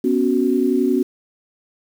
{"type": "chord", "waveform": "sine", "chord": "B suspended second", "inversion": "none", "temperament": "just", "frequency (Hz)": [246.9, 277.8, 370.4], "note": ["B3", "C#4", "F#4"], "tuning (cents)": [0, 4, 2], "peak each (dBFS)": -19, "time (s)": [0.04, 1.03], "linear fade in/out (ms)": 5, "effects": ["7-bit"]}